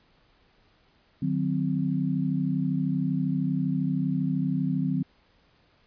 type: tone cluster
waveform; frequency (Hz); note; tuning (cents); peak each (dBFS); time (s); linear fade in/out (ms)
sine; 152 / 184.7 / 259.4; D#3 / F#3 / C4; -40 / -3 / -15; -28; 1.22-5.03; 5
effects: pink hiss -63 dBFS RMS until 5.86 s + resampled to 11025 Hz